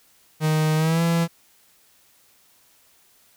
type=tone with pitch glide; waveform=45% pulse; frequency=155.56 to 167.69 Hz; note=D#3 to E3; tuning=0 to +30 cents; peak=-18 dBFS; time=0.4-1.28 s; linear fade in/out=50 ms; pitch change=+130 cents; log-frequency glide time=0.76-1.02 s; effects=white hiss -58 dBFS RMS until 3.36 s